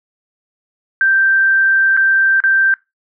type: tone with dropouts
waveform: sine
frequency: 1568 Hz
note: G6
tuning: in tune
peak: -9 dBFS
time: 1.01-2.74 s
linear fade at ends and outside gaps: 1 ms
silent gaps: 1.967-1.973 / 2.403-2.438 s
effects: noise-tail reverb RT60 0.2 s tail -22 dB re dry